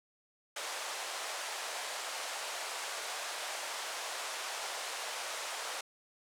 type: band-pass noise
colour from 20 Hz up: pink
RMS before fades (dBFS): -40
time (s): 0.56-5.81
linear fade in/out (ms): 5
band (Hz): 570 to 9800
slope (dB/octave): 24
effects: none